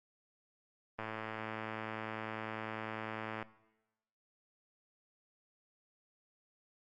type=click train; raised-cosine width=0.5 ms; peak=-25 dBFS; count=269; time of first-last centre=0.99-3.426 s; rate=110 Hz; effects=noise-tail reverb RT60 1.0 s tail -19 dB re dry + Opus 32 kbps